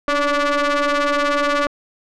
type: ring-modulated tone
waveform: sawtooth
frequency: 291.4 Hz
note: D4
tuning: 13 cents flat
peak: -9 dBFS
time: 0.08-1.67 s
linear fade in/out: 2 ms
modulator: 866 Hz
effects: low-pass 5000 Hz 12 dB/octave